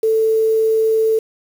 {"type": "tone with quantisation", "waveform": "sine", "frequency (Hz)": 442.8, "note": "A4", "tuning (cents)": 11, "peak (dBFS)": -12, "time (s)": [0.03, 1.19], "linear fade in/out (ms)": 5, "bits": 6, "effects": []}